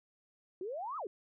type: exponential two-way sweep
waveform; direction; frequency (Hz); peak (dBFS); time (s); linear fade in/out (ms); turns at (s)
sine; up then down; 349.2 to 1318.5 to 349.2; -37; 0.61-1.07; 2; 0.97
effects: none